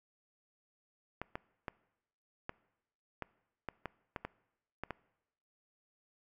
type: clicks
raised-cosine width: 0.5 ms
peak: -23 dBFS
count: 11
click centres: 1.216 / 1.355 / 1.682 / 2.494 / 3.223 / 3.687 / 3.857 / 4.162 / 4.25 / 4.836 / 4.907 s
effects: noise-tail reverb RT60 0.9 s tail -22 dB re dry